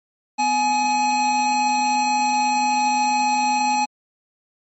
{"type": "tone pair together", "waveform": "square", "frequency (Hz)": [250.3, 842], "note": ["B3", "G#5"], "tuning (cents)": [23, 24], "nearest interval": "octave + major sixth", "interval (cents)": 2101, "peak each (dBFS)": [-29, -18], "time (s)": [0.38, 3.86], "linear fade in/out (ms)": 20, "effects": ["MP3 32 kbps"]}